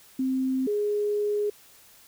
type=tone pair in turn; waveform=sine; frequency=261.6 / 415.3 Hz; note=C4 / G#4; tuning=0 / 0 cents; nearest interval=minor sixth; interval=800 cents; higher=second; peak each=-23 dBFS; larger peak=neither; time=0.19-0.67 / 0.67-1.5 s; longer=second; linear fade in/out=5 ms; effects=white hiss -54 dBFS RMS until 2.07 s